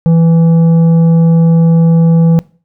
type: tone with tanh clipping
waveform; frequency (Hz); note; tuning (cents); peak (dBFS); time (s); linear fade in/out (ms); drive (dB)
sine; 165.5; E3; +7; -6; 0.06-2.39; 0; 8
effects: noise-tail reverb RT60 0.4 s tail -22 dB re dry